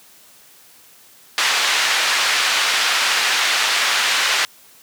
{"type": "band-pass noise", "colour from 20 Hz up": "pink", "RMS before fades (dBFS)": -18, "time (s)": [1.38, 4.45], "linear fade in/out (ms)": 0, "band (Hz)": [1400, 5200], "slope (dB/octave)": 12, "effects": ["white hiss -48 dBFS RMS until 4.82 s", "high-pass 100 Hz 12 dB/octave"]}